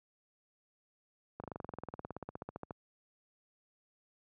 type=slowing click train; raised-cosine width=1 ms; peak=-27 dBFS; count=25; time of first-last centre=1.4-2.708 s; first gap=38 ms; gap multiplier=1.03; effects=high-pass 80 Hz 12 dB/octave